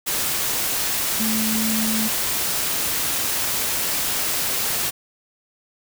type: tone in noise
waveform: sine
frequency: 220 Hz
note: A3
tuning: in tune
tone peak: -22 dBFS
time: 1.19-2.09 s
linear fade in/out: 20 ms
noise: white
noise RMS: -23 dBFS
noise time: 0.06-4.91 s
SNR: -2 dB
effects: none